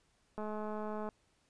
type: click train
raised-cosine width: 1 ms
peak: -28 dBFS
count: 152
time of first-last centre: 0.38-1.089 s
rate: 213 Hz
effects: pink hiss -73 dBFS RMS until 1.49 s + resampled to 22050 Hz